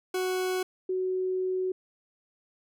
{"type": "tone pair in turn", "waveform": ["40% pulse", "sine"], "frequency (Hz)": [370, 371.9], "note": ["F#4", "F#4"], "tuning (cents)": [0, 9], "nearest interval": "unison", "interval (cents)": 9, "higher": "second", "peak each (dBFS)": -26, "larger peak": "neither", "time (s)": [[0.14, 0.63], [0.89, 1.72]], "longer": "second", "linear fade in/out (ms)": 5, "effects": []}